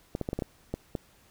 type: clicks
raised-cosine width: 2 ms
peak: -17 dBFS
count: 8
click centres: 0.151 / 0.213 / 0.289 / 0.331 / 0.39 / 0.422 / 0.74 / 0.952 s
effects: pink hiss -61 dBFS RMS until 1.3 s